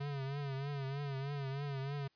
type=tone with vibrato; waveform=square; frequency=139.1 Hz; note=C#3; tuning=6 cents sharp; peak=-38 dBFS; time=0-2.08 s; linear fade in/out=10 ms; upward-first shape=triangle; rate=3.2 Hz; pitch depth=82 cents each way; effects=white hiss -75 dBFS RMS until 2.15 s + resampled to 11025 Hz